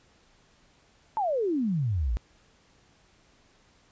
sine exponential sweep, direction down, 909 to 49.72 Hz, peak -24 dBFS, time 1.17-2.17 s, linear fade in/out 0 ms, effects pink hiss -62 dBFS RMS until 3.91 s + resampled to 16000 Hz

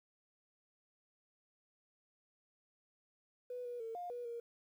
triangle tone with pitch steps, 494.9 / 485 / 452.5 / 708 / 485.1 / 469.8 Hz, B4 / B4 / A4 / F5 / B4 / A#4, +4 / -31 / +48 / +23 / -31 / +13 cents, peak -37 dBFS, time 3.5-4.4 s, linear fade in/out 5 ms, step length 150 ms, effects tanh soft clip ceiling -39 dBFS + 12-bit

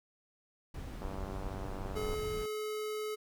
brown noise, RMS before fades -41 dBFS, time 0.74-2.46 s, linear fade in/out 5 ms
click train, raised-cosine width 1 ms, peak -30 dBFS, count 109, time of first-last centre 1.02-2.14 s, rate 96.4 Hz
square tone, 427.5 Hz, A4, 50 cents flat, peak -36 dBFS, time 1.95-3.16 s, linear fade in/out 20 ms
effects none

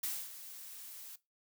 blue noise with ADSR envelope, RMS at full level -36 dBFS, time 0.03-1.16 s, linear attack 6 ms, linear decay 250 ms, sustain -13 dB, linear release 8 ms, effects noise-tail reverb RT60 0.2 s tail -18 dB re dry

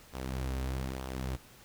sawtooth tone with flanger, 65.2 Hz, C2, 5 cents flat, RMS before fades -36 dBFS, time 0.13-1.37 s, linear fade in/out 20 ms, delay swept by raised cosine 0.43 to 6.03 ms, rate 1.1 Hz, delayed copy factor -0.5, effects pink hiss -56 dBFS RMS until 1.64 s

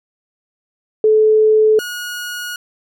sine / sawtooth tone pair in turn, 433 / 1448 Hz, A4 / F#6, -28 / -38 cents, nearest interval octave + major sixth, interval 2090 cents, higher second, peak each -8 / -20 dBFS, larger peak first, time 1.04-1.79 / 1.79-2.56 s, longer second, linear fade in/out 2 ms, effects none

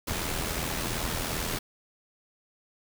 pink noise with amplitude modulation, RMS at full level -29 dBFS, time 0.07-1.59 s, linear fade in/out 10 ms, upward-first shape sine, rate 82.7 Hz, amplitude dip 50%, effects none

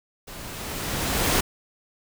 pink noise with level ramp, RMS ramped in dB -40 to -20 dBFS, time 0.27-1.41 s, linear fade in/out 10 ms, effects none

